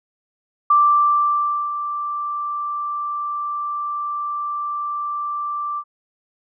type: tone with ADSR envelope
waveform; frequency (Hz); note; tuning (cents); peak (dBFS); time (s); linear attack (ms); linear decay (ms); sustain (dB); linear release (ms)
sine; 1174.7; D6; 0; -10; 0.7-5.84; 6; 1000; -12; 60
effects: none